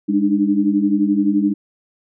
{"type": "tone cluster", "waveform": "sine", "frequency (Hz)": [203.5, 294.8, 306.4], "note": ["G#3", "D4", "D#4"], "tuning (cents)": [-35, 7, -27], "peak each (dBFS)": -18, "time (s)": [0.08, 1.54], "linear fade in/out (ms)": 20, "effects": []}